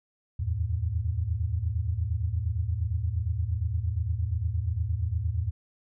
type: tone cluster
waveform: sine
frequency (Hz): 77.9 / 86.5 / 109.1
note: D#2 / F2 / A2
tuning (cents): +3 / -16 / -14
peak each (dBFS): -30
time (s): 0.39-5.51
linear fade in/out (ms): 10
effects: none